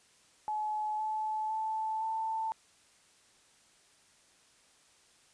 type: tone with pitch steps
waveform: sine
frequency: 854 / 864.9 / 876 / 887.2 Hz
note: G#5 / A5 / A5 / A5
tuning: +48 / -30 / -8 / +14 cents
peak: -31 dBFS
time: 0.48-2.52 s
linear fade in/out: 0 ms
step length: 510 ms
effects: white hiss -64 dBFS RMS until 5.33 s + resampled to 22050 Hz